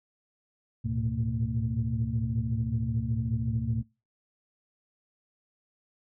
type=tone cluster; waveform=sine; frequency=73.8 / 109.4 / 114.6 / 123 / 226.3 Hz; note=D2 / A2 / A#2 / B2 / A3; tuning=+9 / -9 / -29 / -7 / +49 cents; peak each=-36 / -30 / -35 / -31 / -33 dBFS; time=0.84-3.83 s; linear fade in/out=20 ms; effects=noise-tail reverb RT60 0.3 s tail -25 dB re dry + tanh soft clip ceiling -17 dBFS